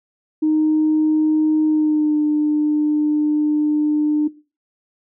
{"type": "tone with pitch glide", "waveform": "sine", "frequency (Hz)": [309.7, 300.7], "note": ["D#4", "D4"], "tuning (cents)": [-8, 41], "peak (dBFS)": -13, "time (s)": [0.42, 4.28], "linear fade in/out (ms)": 10, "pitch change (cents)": -51, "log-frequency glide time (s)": [1.65, 2.19], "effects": ["noise-tail reverb RT60 0.3 s tail -17 dB re dry", "tanh soft clip ceiling -9 dBFS"]}